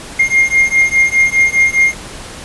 triangle beating tone pair, 2122 / 2126.9 Hz, C7 / C7, +24 / +28 cents, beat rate 4.9 Hz, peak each -10 dBFS, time 0.19-1.94 s, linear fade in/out 10 ms, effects pink hiss -30 dBFS RMS until 2.44 s + resampled to 24000 Hz

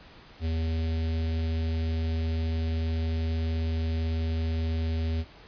square tone with notch filter, 80.9 Hz, E2, 32 cents flat, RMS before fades -28 dBFS, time 0.4-5.25 s, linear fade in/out 50 ms, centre 1100 Hz, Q 0.51, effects pink hiss -51 dBFS RMS until 5.47 s + resampled to 11025 Hz

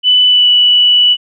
sine tone with pitch glide, 2990 to 2957 Hz, F#7 to F#7, +17 to -2 cents, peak -5 dBFS, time 0.03-1.17 s, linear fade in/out 50 ms, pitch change -19 cents, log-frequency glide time 0.27-0.48 s, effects none

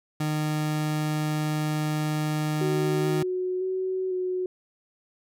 30% pulse tone with pitch glide, 152.8 to 154.13 Hz, D#3 to D#3, -31 to -16 cents, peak -22 dBFS, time 0.2-3.23 s, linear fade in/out 5 ms, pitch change +15 cents, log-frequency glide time 3.01-3.07 s
sine tone with vibrato, 371 Hz, F#4, 5 cents sharp, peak -25 dBFS, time 2.61-4.46 s, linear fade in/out 2 ms, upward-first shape square, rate 1 Hz, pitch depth 17 cents each way
effects none

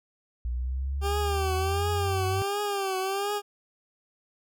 sine linear sweep, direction up, 59.1 to 98 Hz, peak -27 dBFS, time 0.45-2.42 s, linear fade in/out 0 ms
20% pulse tone with vibrato, 394 Hz, G4, 9 cents sharp, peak -22 dBFS, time 1.01-3.42 s, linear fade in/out 50 ms, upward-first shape triangle, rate 1.4 Hz, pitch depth 95 cents each way
effects none

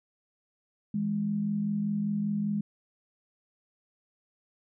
sine tone pair together, 161.2 / 206.3 Hz, E3 / G#3, -38 / -11 cents, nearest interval major third, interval 427 cents, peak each -35 / -27 dBFS, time 0.94-2.61 s, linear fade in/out 5 ms, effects none

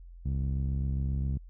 sawtooth tone with low-pass filter, 67.5 Hz, C#2, 45 cents flat, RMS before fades -30 dBFS, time 0.25-1.38 s, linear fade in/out 10 ms, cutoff 160 Hz, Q 1.4, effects added 43 Hz sine -45 dBFS peak until 1.49 s

